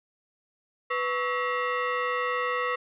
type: tone with frequency modulation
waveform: sine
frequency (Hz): 308.6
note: D#4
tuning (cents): -14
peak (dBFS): -25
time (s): 0.9-2.76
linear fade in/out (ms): 10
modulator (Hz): 805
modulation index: 2.4
effects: none